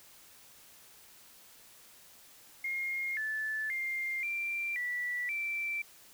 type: tone with pitch steps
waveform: sine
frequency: 2137 / 1744 / 2108 / 2362 / 1959 / 2339 Hz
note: C7 / A6 / C7 / D7 / B6 / D7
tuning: +36 / -16 / +12 / +9 / -15 / -8 cents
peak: -32 dBFS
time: 2.64-5.82 s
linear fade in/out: 5 ms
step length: 530 ms
effects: white hiss -57 dBFS RMS until 6.13 s